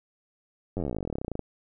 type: slowing click train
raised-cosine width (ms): 2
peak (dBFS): -18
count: 30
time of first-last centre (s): 0.77-1.393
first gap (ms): 10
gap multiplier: 1.05
effects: none